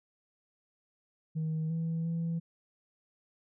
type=tone with pitch steps; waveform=sine; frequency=158.2 / 164 / 166.5 Hz; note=D#3 / E3 / E3; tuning=+29 / -9 / +18 cents; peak=-28 dBFS; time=1.35-2.4 s; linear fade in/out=20 ms; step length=350 ms; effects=tanh soft clip ceiling -28 dBFS